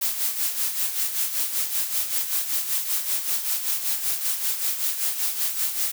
blue noise with tremolo, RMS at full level -23 dBFS, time 0.01-5.92 s, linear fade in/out 10 ms, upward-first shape sine, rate 5.2 Hz, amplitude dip 60%, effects none

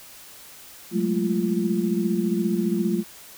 sine tone cluster, 183.6 / 206.2 / 221 / 345.2 Hz, F#3 / G#3 / A3 / F4, -13 / -12 / +8 / -20 cents, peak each -26 dBFS, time 0.91-3.04 s, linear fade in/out 50 ms, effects white hiss -45 dBFS RMS until 3.37 s

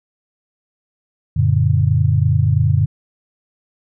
sine chord, Gb augmented, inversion none, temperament just, 92.5 / 115.62 / 144.53 Hz, Gb2 / Bb2 / D3, 0 / -14 / -27 cents, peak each -16 dBFS, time 1.36-2.86 s, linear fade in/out 10 ms, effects none

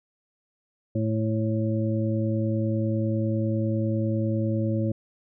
harmonic tone, 110 Hz, A2, in tune, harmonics 1 / 2 / 3 / 5, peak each -25 / -28 / -30 / -32 dBFS, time 0.95-4.92 s, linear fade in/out 5 ms, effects none

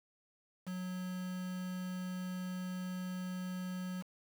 triangle tone with quantisation, 183.2 Hz, F#3, 17 cents flat, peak -36 dBFS, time 0.66-4.03 s, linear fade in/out 20 ms, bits 8, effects none

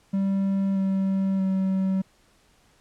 triangle tone with pitch steps, 195 / 192.76 / 190.55 Hz, G3 / G3 / G3, -9 / -29 / -49 cents, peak -19 dBFS, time 0.13-2.02 s, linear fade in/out 10 ms, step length 630 ms, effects pink hiss -61 dBFS RMS until 2.8 s + low-pass 10000 Hz 12 dB/octave

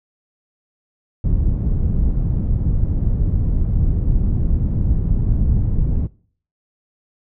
pink low-pass noise, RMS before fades -17 dBFS, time 1.24-6.07 s, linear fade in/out 5 ms, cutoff 140 Hz, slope 12 dB/octave, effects noise-tail reverb RT60 0.5 s tail -22 dB re dry

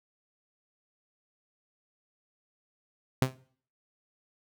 sawtooth tone with exponential decay, 130.4 Hz, C3, 5 cents flat, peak -15 dBFS, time 3.22-3.35 s, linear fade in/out 2 ms, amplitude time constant 27 ms, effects noise-tail reverb RT60 0.5 s tail -20 dB re dry

